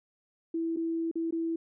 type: tone with dropouts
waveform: sine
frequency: 329.6 Hz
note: E4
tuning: in tune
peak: -28 dBFS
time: 0.54-1.56 s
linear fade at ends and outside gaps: 5 ms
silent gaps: 0.763-0.769 / 1.114-1.155 / 1.309-1.324 s
effects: none